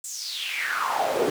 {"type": "noise with high-pass filter sweep", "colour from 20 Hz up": "brown", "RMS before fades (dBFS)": -27, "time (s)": [0.04, 1.3], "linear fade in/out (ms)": 2, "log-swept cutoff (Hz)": [7900, 370], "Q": 5.7, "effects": []}